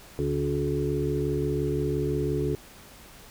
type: harmonic tone with a mistuned harmonic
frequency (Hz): 71.4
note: D2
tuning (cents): -48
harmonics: 1 / 2 / 4 / 5 / 6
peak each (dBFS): -34 / -29 / -32 / -30 / -30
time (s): 0.19-2.55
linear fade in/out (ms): 0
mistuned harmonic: 5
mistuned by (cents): +27
effects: pink hiss -49 dBFS RMS until 3.3 s